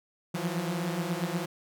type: tone cluster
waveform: sawtooth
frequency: 164.3 / 173.2 / 181 Hz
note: E3 / F3 / F#3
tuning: -5 / -14 / -38 cents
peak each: -30 dBFS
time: 0.34-1.46 s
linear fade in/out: 10 ms
effects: none